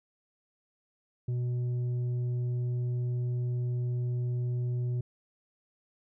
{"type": "tone with tanh clipping", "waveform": "sine", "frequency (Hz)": 122.7, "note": "B2", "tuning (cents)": -11, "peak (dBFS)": -29, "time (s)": [1.28, 5.01], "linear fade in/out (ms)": 5, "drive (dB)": 5, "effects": []}